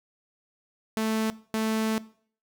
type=tone pair in turn; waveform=sawtooth; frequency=220 / 220 Hz; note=A3 / A3; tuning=0 / 0 cents; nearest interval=unison; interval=0 cents; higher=neither; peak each=-21 dBFS; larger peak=neither; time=0.97-1.3 / 1.54-1.98 s; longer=second; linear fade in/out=0 ms; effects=noise-tail reverb RT60 0.5 s tail -19 dB re dry